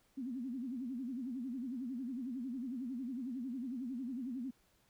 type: tone with vibrato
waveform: sine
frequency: 251.6 Hz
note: B3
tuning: 32 cents sharp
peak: -38 dBFS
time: 0.17-4.51 s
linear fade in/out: 10 ms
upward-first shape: sine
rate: 11 Hz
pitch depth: 160 cents each way
effects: pink hiss -72 dBFS RMS until 4.89 s